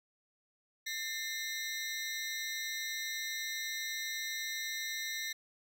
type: ring-modulated tone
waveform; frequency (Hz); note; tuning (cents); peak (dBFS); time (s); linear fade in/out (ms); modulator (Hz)
20% pulse; 1948; B6; -24; -28; 0.86-5.33; 10; 148
effects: none